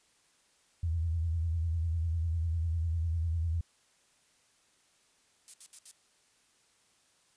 sine tone with vibrato, 82.41 Hz, E2, in tune, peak -28 dBFS, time 0.83-3.61 s, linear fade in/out 5 ms, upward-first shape triangle, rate 10 Hz, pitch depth 94 cents each way
violet noise bursts, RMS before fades -43 dBFS, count 4, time 5.48-5.912 s, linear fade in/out 0 ms, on 57 ms, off 68 ms
effects white hiss -68 dBFS RMS until 7.36 s + resampled to 22050 Hz

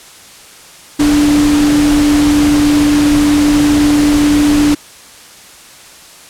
sine tone in noise, 293.7 Hz, D4, in tune, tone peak -7 dBFS, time 0.99-4.75 s, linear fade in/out 10 ms, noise pink, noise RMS -18 dBFS, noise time 0.99-4.75 s, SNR +8 dB, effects white hiss -37 dBFS RMS until 6.29 s + low-pass 10000 Hz 12 dB/octave

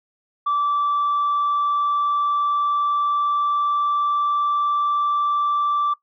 sine tone with pitch glide, 1162 to 1168.7 Hz, D6 to D6, -19 to -9 cents, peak -16 dBFS, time 0.46-5.94 s, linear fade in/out 10 ms, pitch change +10 cents, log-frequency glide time 0.75-4.97 s, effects noise-tail reverb RT60 0.1 s tail -18 dB re dry + tanh soft clip ceiling -15 dBFS

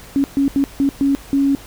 sine tone bursts at uneven times, 277.2 Hz, C#4, in tune, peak -12 dBFS, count 6, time 0.16-0.24 / 0.37-0.48 / 0.56-0.64 / 0.8-0.89 / 1.01-1.15 / 1.33-1.55 s, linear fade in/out 0 ms, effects added 50 Hz sine -43 dBFS peak until 1.66 s + pink hiss -40 dBFS RMS until 1.66 s

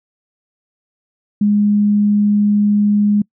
sine tone, 206.7 Hz, G#3, 8 cents flat, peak -10 dBFS, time 1.41-3.22 s, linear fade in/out 5 ms, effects noise-tail reverb RT60 0.1 s tail -26 dB re dry

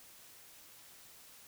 silence, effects white hiss -57 dBFS RMS until 1.47 s

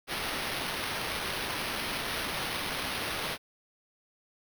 white noise with sample-and-hold, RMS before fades -34 dBFS, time 0.07-3.38 s, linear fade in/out 50 ms, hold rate 7350 Hz, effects none

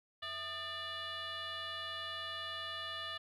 sine tone with frequency modulation, 2349 Hz, D7, in tune, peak -38 dBFS, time 0.22-3.18 s, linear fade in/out 10 ms, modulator 564 Hz, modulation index 2.6, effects tanh soft clip ceiling -36 dBFS + 13-bit

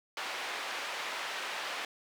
white band-pass noise, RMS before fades -38 dBFS, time 0.17-1.85 s, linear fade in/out 2 ms, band 550 to 2700 Hz, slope 12 dB/octave, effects none

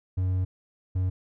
triangle tone bursts at uneven times, 92.5 Hz, F#2, in tune, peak -21 dBFS, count 2, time 0.17-0.45 / 0.95-1.1 s, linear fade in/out 10 ms, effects none

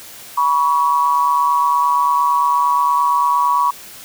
sine tone pair together, 975 / 1123.7 Hz, B5 / C#6, -23 / +23 cents, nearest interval major second, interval 246 cents, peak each -15 dBFS, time 0.37-3.71 s, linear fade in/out 10 ms, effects white hiss -37 dBFS RMS until 4.04 s

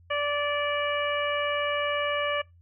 harmonic tone, 582 Hz, D5, 16 cents flat, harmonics 1 / 2 / 3 / 4 / 5, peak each -28 / -31 / -33 / -34 / -35 dBFS, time 0.1-2.42 s, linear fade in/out 10 ms, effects noise-tail reverb RT60 0.2 s tail -23 dB re dry + added 86 Hz sine -53 dBFS peak until 2.61 s

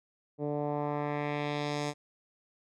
10% pulse tone with low-pass filter sweep, 146.83 Hz, D3, in tune, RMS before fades -33 dBFS, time 0.38-1.94 s, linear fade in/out 50 ms, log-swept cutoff 450 to 7600 Hz, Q 1.4, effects none

